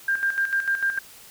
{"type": "tone with tremolo", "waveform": "sine", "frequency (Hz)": 1594, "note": "G6", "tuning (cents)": 28, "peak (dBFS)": -19, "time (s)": [0.08, 0.99], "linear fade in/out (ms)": 5, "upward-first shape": "square", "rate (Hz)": 6.7, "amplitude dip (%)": 65, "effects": ["white hiss -47 dBFS RMS until 1.3 s"]}